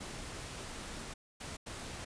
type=noise bursts at uneven times; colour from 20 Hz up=pink; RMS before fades=-44 dBFS; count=3; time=0-1.14 / 1.4-1.57 / 1.66-2.05 s; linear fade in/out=10 ms; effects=resampled to 22050 Hz